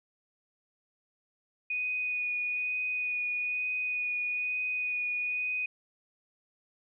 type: tone with vibrato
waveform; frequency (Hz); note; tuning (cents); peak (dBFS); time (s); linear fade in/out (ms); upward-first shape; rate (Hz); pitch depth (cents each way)
sine; 2477; D#7; -8; -29; 1.7-5.66; 5; sine; 1.1; 13
effects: none